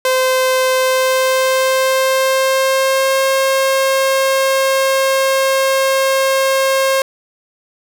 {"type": "tone with pitch glide", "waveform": "sawtooth", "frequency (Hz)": [517, 535.9], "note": ["C5", "C5"], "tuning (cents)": [-21, 41], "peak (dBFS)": -8, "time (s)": [0.05, 7.02], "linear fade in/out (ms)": 2, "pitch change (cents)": 62, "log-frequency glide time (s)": [0.74, 3.24], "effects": []}